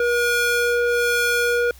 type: ring-modulated tone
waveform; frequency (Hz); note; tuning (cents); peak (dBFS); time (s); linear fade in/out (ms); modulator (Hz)
square; 479.8; A#4; +50; -15; 0-1.71; 2; 959
effects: added 64 Hz sine -44 dBFS peak until 1.79 s + white hiss -50 dBFS RMS until 1.79 s